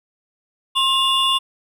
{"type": "tone cluster", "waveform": "triangle", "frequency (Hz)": [1068, 2835, 3472], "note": ["C6", "F7", "A7"], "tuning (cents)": [35, 25, -24], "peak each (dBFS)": -18, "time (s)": [0.75, 1.39], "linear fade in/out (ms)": 20, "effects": []}